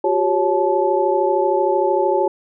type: tone cluster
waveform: sine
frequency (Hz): 361.2 / 394.3 / 553 / 867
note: F#4 / G4 / C#5 / A5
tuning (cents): -42 / +10 / -4 / -26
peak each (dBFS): -20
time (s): 0.04-2.28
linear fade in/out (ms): 5
effects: none